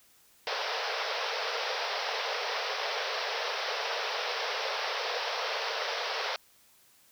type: band-pass noise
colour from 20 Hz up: pink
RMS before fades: -33 dBFS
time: 0.47-6.36 s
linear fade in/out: 0 ms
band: 430 to 5600 Hz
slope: 96 dB/octave
effects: white hiss -62 dBFS RMS until 7.11 s